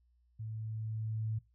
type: tone with level ramp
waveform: sine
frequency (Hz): 110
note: A2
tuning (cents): 0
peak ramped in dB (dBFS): -39 to -32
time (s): 0.39-1.39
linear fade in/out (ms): 10
effects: noise-tail reverb RT60 0.2 s tail -19 dB re dry + added 60 Hz sine -67 dBFS peak until 1.54 s